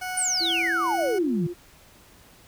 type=tone with tremolo; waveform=20% pulse; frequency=737 Hz; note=F#5; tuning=7 cents flat; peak=-24 dBFS; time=0.01-1.19 s; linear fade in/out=10 ms; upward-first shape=sine; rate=2.3 Hz; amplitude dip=35%
type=exponential sweep; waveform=sine; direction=down; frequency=9530 to 150 Hz; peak=-22 dBFS; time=0.17-1.47 s; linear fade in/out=5 ms
type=tone with pitch glide; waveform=sine; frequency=336.1 to 350.8 Hz; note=E4 to F4; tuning=+34 to +8 cents; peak=-30 dBFS; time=0.4-1.54 s; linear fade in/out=20 ms; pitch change=+74 cents; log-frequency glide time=1.09-1.18 s
effects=pink hiss -53 dBFS RMS until 2.47 s